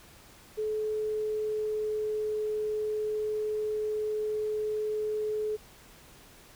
sine tone with pitch glide, 430 to 427.3 Hz, A4 to G#4, -40 to +49 cents, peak -28 dBFS, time 0.57-5.57 s, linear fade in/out 20 ms, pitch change -11 cents, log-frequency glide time 0.71-2.48 s, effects pink hiss -54 dBFS RMS until 6.55 s

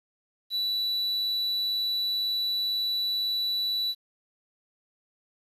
triangle tone, 3951 Hz, B7, in tune, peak -24 dBFS, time 0.5-3.95 s, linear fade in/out 50 ms, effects resampled to 32000 Hz + 9-bit

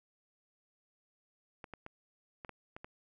clicks, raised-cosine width 0.5 ms, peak -30 dBFS, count 7, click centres 1.642 / 1.737 / 1.864 / 2.448 / 2.493 / 2.765 / 2.845 s, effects none

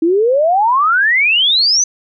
sine exponential sweep, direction up, 316.2 to 6220 Hz, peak -9 dBFS, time 0.02-1.84 s, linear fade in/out 5 ms, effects none

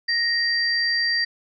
sine tone pair together, 1870 / 4712 Hz, A#6 / D8, +5 / +5 cents, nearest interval octave + major third, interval 1600 cents, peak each -22 / -22 dBFS, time 0.08-1.25 s, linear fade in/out 10 ms, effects none

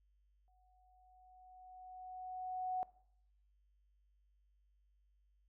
sine tone with exponential growth, 740 Hz, F#5, in tune, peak -34 dBFS, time 0.48-2.83 s, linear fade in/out 0 ms, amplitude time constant 510 ms, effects noise-tail reverb RT60 0.7 s tail -20 dB re dry + added 50 Hz sine -70 dBFS peak until 5.48 s

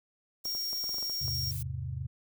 violet noise, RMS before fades -41 dBFS, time 0.44-1.63 s, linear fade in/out 10 ms
sine tone, 5560 Hz, F8, 9 cents flat, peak -32 dBFS, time 0.45-1.51 s, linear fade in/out 2 ms
clicks, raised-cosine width 1 ms, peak -33 dBFS, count 10, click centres 0.455 / 0.55 / 0.731 / 0.841 / 0.893 / 0.944 / 0.984 / 1.027 / 1.097 / 1.281 s
sine chord, E augmented, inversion none, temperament equal with one note detuned, 82.41 / 104.67 / 130.81 Hz, E2 / G#2 / B#2, 0 / +14 / 0 cents, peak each -38 / -40 / -36 dBFS, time 1.21-2.07 s, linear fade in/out 10 ms
effects none

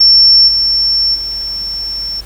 sine tone with level steps, 5420 Hz, E8, 47 cents sharp, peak -3 / -9 / -17 dBFS, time 0-2.21 s, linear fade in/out 10 ms, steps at 0.47 / 1.14 s, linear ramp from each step 20 ms, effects added 50 Hz sine -32 dBFS peak until 2.25 s + pink hiss -38 dBFS RMS until 2.25 s

